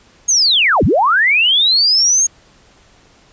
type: linear two-way sweep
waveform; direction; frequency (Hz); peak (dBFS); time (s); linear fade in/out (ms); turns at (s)
sine; down then up; 6640 to 51.91 to 6640; -9; 0.28-2.27; 10; 0.84
effects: pink hiss -49 dBFS RMS until 3.32 s + resampled to 16000 Hz